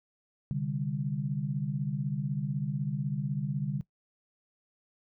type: chord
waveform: sine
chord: C suspended second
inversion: none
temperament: equal with one note detuned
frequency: 130.81 / 146.83 / 198.85 Hz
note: C3 / D3 / G3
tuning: 0 / 0 / +25 cents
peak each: -35 / -31 / -36 dBFS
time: 0.51-3.81 s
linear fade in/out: 0 ms
effects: noise-tail reverb RT60 0.1 s tail -19 dB re dry